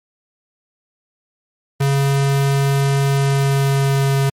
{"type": "tone with pitch glide", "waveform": "square", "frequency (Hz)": [138.59, 137.24], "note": ["C#3", "C#3"], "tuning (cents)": [0, -17], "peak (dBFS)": -14, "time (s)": [1.8, 4.3], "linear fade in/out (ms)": 10, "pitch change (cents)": -17, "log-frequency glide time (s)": [3.03, 4.19], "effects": ["MP3 64 kbps"]}